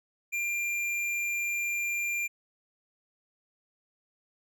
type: tone with tanh clipping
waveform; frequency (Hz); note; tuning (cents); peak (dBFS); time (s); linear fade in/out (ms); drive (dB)
triangle; 2386; D7; +27; -30; 0.32-2.28; 20; 18
effects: none